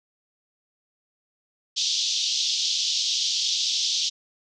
pink band-pass noise, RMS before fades -25 dBFS, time 1.76-4.1 s, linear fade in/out 20 ms, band 3200 to 6200 Hz, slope 48 dB/octave, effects none

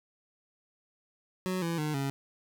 25% pulse tone with pitch steps, 185 / 167.7 / 152.01 / 137.8 Hz, F#3 / E3 / D#3 / C#3, 0 / +30 / -40 / -10 cents, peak -26 dBFS, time 1.46-2.1 s, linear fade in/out 0 ms, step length 160 ms, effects none

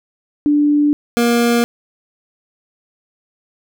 sine / 25% pulse tone pair in turn, 293.7 / 236.6 Hz, D4 / A#3, 0 / +26 cents, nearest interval major third, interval 374 cents, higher first, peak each -10 / -8 dBFS, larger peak second, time 0.46-0.93 / 1.17-1.64 s, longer neither, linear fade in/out 0 ms, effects none

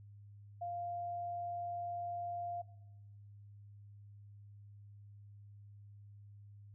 sine tone, 697 Hz, F5, 4 cents flat, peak -38 dBFS, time 0.61-2.62 s, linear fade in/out 10 ms, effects noise-tail reverb RT60 1.0 s tail -19 dB re dry + added 102 Hz sine -53 dBFS peak until 6.74 s

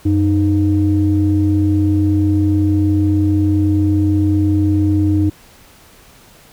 sine tone pair together, 93.04 / 308.1 Hz, F#2 / D#4, +10 / -17 cents, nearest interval octave + major sixth, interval 2073 cents, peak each -13 dBFS, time 0.05-5.3 s, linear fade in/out 10 ms, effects tanh soft clip ceiling -4 dBFS + pink hiss -45 dBFS RMS until 6.52 s

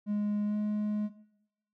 triangle tone with pitch glide, 207.7 to 210.2 Hz, G#3 to G#3, 0 to +21 cents, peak -25 dBFS, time 0.06-1.1 s, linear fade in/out 50 ms, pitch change +21 cents, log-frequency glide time 0.45-0.56 s, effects noise-tail reverb RT60 0.8 s tail -17 dB re dry + tanh soft clip ceiling -21 dBFS

